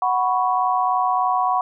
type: chord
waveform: sine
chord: F# suspended fourth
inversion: none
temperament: just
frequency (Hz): 740 / 986.7 / 1110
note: F#5 / B5 / C#6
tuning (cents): 0 / -2 / +2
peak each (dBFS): -20 / -22 / -22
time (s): 0.02-1.61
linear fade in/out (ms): 2
effects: none